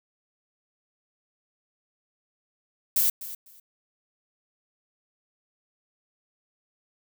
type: noise with echo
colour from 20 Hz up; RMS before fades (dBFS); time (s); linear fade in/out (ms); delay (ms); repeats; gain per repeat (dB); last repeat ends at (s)
violet; -22; 2.96-3.1; 5; 250; 2; -15; 3.6
effects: none

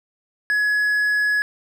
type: tone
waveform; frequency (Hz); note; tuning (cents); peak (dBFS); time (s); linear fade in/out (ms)
triangle; 1687; G#6; +27; -15; 0.5-1.42; 0
effects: none

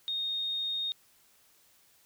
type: tone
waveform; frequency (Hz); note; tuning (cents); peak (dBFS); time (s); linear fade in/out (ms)
sine; 3703; A#7; -12; -30; 0.08-0.92; 0
effects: white hiss -64 dBFS RMS until 2.05 s

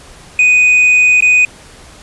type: tone with dropouts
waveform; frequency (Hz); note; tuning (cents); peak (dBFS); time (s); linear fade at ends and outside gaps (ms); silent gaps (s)
triangle; 2489; D#7; 0; -4; 0.39-1.45; 2; 1.206-1.223
effects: pink hiss -38 dBFS RMS until 2.02 s + resampled to 24000 Hz

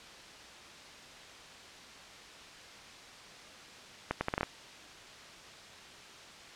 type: accelerating click train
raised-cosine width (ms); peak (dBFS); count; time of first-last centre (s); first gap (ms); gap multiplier
0.5; -15; 7; 4.11-4.431; 100; 0.74
effects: white hiss -50 dBFS RMS until 6.55 s + low-pass 5000 Hz 12 dB/octave

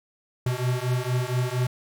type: beating tone pair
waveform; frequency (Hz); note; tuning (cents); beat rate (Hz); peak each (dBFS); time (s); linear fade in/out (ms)
square; 123.1 / 127.4; B2 / C3; -5 / -46; 4.3; -27; 0.46-1.67; 5
effects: none

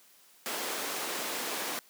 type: high-pass noise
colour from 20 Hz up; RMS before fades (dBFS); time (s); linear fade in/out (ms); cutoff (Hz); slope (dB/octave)
pink; -35; 0.46-1.79; 0; 330; 12
effects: white hiss -60 dBFS RMS until 1.89 s + high-pass 200 Hz 12 dB/octave

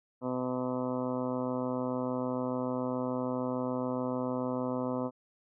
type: harmonic tone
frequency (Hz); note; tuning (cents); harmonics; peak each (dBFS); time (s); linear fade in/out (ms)
126.8; B2; +46; 1 / 2 / 3 / 4 / 5 / 6 / 7 / 8 / 9 / 10; -42 / -33 / -42 / -36 / -40 / -49 / -44 / -43 / -47 / -49; 0.21-5.11; 50
effects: none

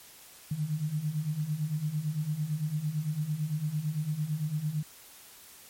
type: beating tone pair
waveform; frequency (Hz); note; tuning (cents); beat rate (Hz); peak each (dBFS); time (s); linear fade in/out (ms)
sine; 146.6 / 155.5; D3 / D#3; -3 / -1; 8.9; -34 / -30; 0.51-4.83; 5
effects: white hiss -52 dBFS RMS until 5.69 s + MP3 64 kbps

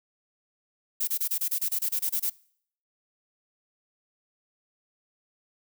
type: noise bursts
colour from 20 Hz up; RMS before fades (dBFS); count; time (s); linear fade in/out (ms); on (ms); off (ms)
violet; -27; 13; 1-2.3; 10; 76; 26
effects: noise-tail reverb RT60 0.6 s tail -23 dB re dry

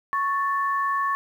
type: tone pair together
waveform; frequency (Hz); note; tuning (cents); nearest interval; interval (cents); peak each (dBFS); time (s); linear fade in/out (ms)
sine; 1108.1 / 1760; C#6 / A6; -1 / 0; minor sixth; 801; -22 / -29; 0.13-1.15; 0
effects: 9-bit

